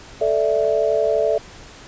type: chord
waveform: sine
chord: A suspended fourth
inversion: none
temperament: equal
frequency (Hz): 440 / 587.3 / 659.3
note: A4 / D5 / E5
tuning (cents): 0 / 0 / 0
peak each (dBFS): -20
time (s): 0.21-1.38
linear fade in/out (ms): 5
effects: pink hiss -41 dBFS RMS until 1.87 s + resampled to 16000 Hz